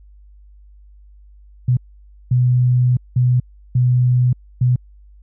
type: tone bursts at uneven times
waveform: sine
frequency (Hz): 124.7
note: B2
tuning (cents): +17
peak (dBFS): -11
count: 5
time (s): 1.68-1.77 / 2.31-2.97 / 3.16-3.4 / 3.75-4.33 / 4.61-4.76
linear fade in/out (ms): 5
effects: added 50 Hz sine -42 dBFS peak until 5.22 s